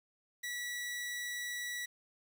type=tone; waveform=sawtooth; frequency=1944 Hz; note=B6; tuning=28 cents flat; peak=-34 dBFS; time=0.43-1.86 s; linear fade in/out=10 ms; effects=10-bit